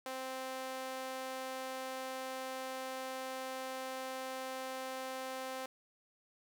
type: tone with high-pass filter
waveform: sawtooth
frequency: 261 Hz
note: C4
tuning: 4 cents flat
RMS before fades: -42 dBFS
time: 0.06-5.66 s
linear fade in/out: 2 ms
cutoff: 560 Hz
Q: 1.3
effects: none